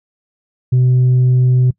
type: tone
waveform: sine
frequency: 126.6 Hz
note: B2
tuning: 43 cents sharp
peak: -6 dBFS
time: 0.72-1.71 s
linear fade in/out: 10 ms
effects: noise-tail reverb RT60 0.1 s tail -22 dB re dry + tanh soft clip ceiling -7 dBFS